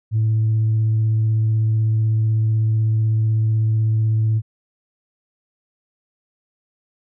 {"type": "tone with vibrato", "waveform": "sine", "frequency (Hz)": 110, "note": "A2", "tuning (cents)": 0, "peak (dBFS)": -13, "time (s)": [0.11, 4.42], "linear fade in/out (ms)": 50, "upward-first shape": "sine", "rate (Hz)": 16, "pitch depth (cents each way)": 10, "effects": ["tanh soft clip ceiling -12 dBFS"]}